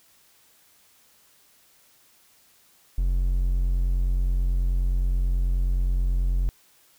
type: tone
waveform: triangle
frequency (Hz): 44.7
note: F1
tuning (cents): +41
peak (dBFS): -18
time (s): 2.98-6.49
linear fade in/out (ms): 0
effects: white hiss -59 dBFS RMS until 6.98 s